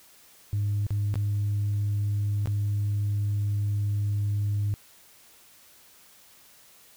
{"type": "tone with dropouts", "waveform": "sine", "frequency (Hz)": 102.6, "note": "G#2", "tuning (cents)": -21, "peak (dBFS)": -22, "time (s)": [0.53, 4.74], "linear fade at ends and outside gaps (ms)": 0, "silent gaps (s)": [[0.866, 0.906], [1.141, 1.156], [2.458, 2.473]], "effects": ["tanh soft clip ceiling -21 dBFS", "white hiss -55 dBFS RMS until 6.96 s"]}